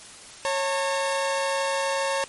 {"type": "tone pair together", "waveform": "sawtooth", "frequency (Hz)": [548.3, 903], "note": ["C#5", "A5"], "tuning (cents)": [-19, 45], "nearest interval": "major sixth", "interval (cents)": 864, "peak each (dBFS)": [-21, -24], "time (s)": [0.45, 2.24], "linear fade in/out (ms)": 0, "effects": ["white hiss -44 dBFS RMS until 2.28 s", "MP3 48 kbps"]}